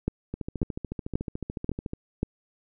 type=two click trains; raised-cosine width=3 ms; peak=-12 / -19 dBFS; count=5 / 23; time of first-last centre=0.08-2.231 / 0.34-1.934 s; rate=1.86 / 13.8 Hz; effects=none